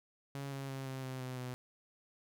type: tone with pitch steps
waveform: sawtooth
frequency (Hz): 138.9 / 136.67 / 134.48 / 132.32 / 130.2 / 128.11 / 126.05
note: C#3 / C#3 / C3 / C3 / C3 / C3 / B2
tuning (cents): +4 / -24 / +48 / +20 / -8 / -36 / +36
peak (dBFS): -36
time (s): 0.35-1.54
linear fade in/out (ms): 0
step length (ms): 170
effects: none